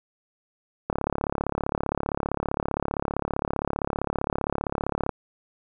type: click train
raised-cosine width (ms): 1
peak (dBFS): -11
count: 149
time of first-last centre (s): 0.9-5.093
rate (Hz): 35.3
effects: none